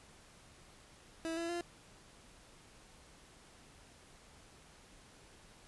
30% pulse tone with pitch steps, 326.6 / 336 / 345.6 Hz, E4 / E4 / F4, -16 / +33 / -18 cents, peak -34 dBFS, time 1.25-1.61 s, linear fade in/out 0 ms, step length 120 ms, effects pink hiss -60 dBFS RMS until 5.67 s + resampled to 24000 Hz

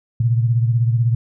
sine beating tone pair, 116 / 132 Hz, A#2 / C3, -8 / +16 cents, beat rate 16 Hz, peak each -14 / -22 dBFS, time 0.2-1.15 s, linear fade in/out 5 ms, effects none

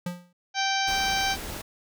square tone with exponential decay, 176.8 Hz, F3, 22 cents sharp, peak -27 dBFS, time 0.06-0.33 s, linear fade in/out 5 ms, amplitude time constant 58 ms
harmonic tone, 780 Hz, G5, 9 cents flat, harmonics 1 / 2 / 3 / 4 / 5 / 6 / 7 / 8, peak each -27 / -30 / -32 / -33 / -34 / -35 / -35 / -36 dBFS, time 0.54-1.37 s, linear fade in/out 50 ms
pink noise, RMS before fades -36 dBFS, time 0.87-1.62 s, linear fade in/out 10 ms
effects none

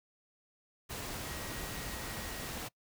sine tone in noise, 1898 Hz, A#6, 31 cents sharp, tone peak -52 dBFS, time 1.24-2.51 s, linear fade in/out 20 ms, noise pink, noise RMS -41 dBFS, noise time 0.89-2.69 s, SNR -14 dB, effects noise-tail reverb RT60 0.1 s tail -23 dB re dry

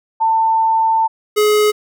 sine / square tone pair in turn, 894 / 421.9 Hz, A5 / G#4, +27 / +27 cents, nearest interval octave + minor second, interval 1300 cents, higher first, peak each -11 dBFS, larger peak neither, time 0.2-1.08 / 1.36-1.72 s, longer first, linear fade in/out 20 ms, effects none

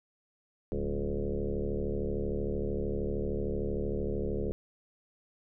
sine tone with frequency modulation, 200 Hz, G3, 35 cents sharp, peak -29 dBFS, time 0.72-4.52 s, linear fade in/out 0 ms, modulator 73.1 Hz, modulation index 4.2, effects none

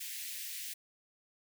white high-pass noise, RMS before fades -42 dBFS, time 0-0.74 s, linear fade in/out 10 ms, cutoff 1800 Hz, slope 48 dB/octave, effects none

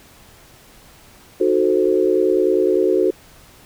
sine chord, D# diminished seventh, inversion none, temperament equal, 311.1 / 370 / 440 / 523.3 Hz, D#4 / F#4 / A4 / C5, 0 / 0 / 0 / 0 cents, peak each -22 / -16 / -19 / -22 dBFS, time 1.4-3.11 s, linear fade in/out 10 ms, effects pink hiss -47 dBFS RMS until 3.65 s

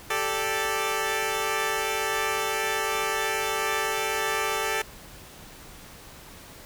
10% pulse chord, G suspended second, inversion none, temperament equal, 392 / 440 / 587.3 Hz, G4 / A4 / D5, 0 / 0 / 0 cents, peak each -22 / -19 / -25 dBFS, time 0.1-4.82 s, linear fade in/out 5 ms, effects pink hiss -46 dBFS RMS until 6.65 s

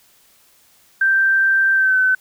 sine tone with pitch glide, 1568 to 1519.8 Hz, G6 to F#6, 0 to +46 cents, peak -12 dBFS, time 1.01-2.15 s, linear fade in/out 5 ms, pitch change -54 cents, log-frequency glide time 1.74-1.97 s, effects white hiss -54 dBFS RMS until 2.2 s

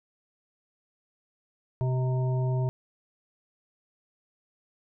harmonic tone with a mistuned harmonic, 127.9 Hz, C3, 39 cents flat, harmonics 1 / 3 / 5 / 7, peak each -24 / -36 / -38 / -41 dBFS, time 1.81-2.69 s, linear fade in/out 0 ms, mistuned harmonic 7, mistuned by +50 cents, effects none

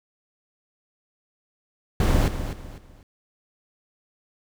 brown noise with echo, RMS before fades -19 dBFS, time 2-2.28 s, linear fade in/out 2 ms, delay 250 ms, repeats 3, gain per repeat -10 dB, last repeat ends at 3.03 s, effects none

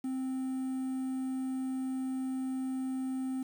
triangle tone with quantisation, 261.6 Hz, C4, in tune, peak -30 dBFS, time 0.04-3.43 s, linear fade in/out 5 ms, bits 9, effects none

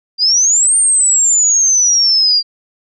sine exponential two-way sweep, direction up then down, 4735 to 8870 to 4735 Hz, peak -8 dBFS, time 0.18-2.43 s, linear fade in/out 50 ms, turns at 0.76 s, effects none

